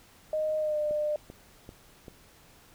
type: tone with pitch glide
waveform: sine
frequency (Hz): 619 to 600.7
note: D#5 to D5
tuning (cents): -9 to +39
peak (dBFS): -26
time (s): 0.33-1.16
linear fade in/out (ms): 2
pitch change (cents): -52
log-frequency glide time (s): 0.58-0.79
type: click train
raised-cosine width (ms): 2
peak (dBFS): -30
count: 4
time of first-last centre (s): 0.91-2.082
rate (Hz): 2.56
effects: pink hiss -57 dBFS RMS until 2.74 s